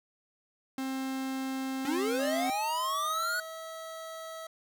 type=tone; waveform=45% pulse; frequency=265 Hz; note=C4; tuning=22 cents sharp; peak=-32 dBFS; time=0.78-2.5 s; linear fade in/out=2 ms
type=linear sweep; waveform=square; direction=up; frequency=261.6 to 1480 Hz; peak=-30 dBFS; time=1.85-3.4 s; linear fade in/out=2 ms
type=tone with pitch glide; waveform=25% pulse; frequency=622.3 to 648.4 Hz; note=D#5 to E5; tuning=0 to -29 cents; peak=-36 dBFS; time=2.19-4.47 s; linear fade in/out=5 ms; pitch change=+71 cents; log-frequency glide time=2.33-3.58 s
effects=10-bit